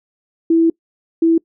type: tone pair in turn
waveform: sine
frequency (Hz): 329.6 / 329.6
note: E4 / E4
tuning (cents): 0 / 0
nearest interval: unison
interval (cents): 0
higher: neither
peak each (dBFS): -9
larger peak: neither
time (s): 0.5-0.7 / 1.22-1.38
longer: first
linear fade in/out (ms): 5
effects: noise-tail reverb RT60 0.1 s tail -24 dB re dry